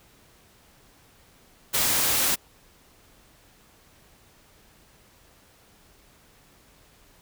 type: noise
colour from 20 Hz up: white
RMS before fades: -23 dBFS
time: 1.73-2.36 s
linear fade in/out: 20 ms
effects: pink hiss -57 dBFS RMS until 7.21 s